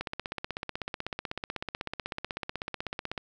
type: click train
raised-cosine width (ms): 0.3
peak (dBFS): -17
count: 52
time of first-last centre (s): 0.01-3.178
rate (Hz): 16.1
effects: none